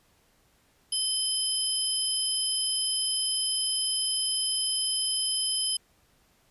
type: tone cluster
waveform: sine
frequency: 3084 / 5050 / 10810 Hz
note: G7 / D#8 / E9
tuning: -29 / +25 / +42 cents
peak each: -30 dBFS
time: 0.92-5.77 s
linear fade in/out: 5 ms
effects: pink hiss -65 dBFS RMS until 6.5 s + resampled to 32000 Hz